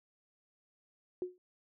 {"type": "tone with exponential decay", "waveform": "sine", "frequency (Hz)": 362.8, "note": "F#4", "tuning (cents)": -34, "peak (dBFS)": -30, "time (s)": [1.22, 1.38], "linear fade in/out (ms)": 1, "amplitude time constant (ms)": 34, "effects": []}